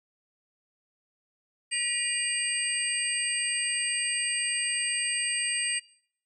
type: tone cluster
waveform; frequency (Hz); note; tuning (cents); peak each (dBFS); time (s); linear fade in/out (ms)
sine; 1939 / 2422 / 2840 / 4706 / 8350; B6 / D#7 / F7 / D8 / C9; -32 / -47 / +28 / +3 / -5; -35 / -34 / -34 / -37 / -29; 1.71-5.8; 20
effects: noise-tail reverb RT60 0.6 s tail -22 dB re dry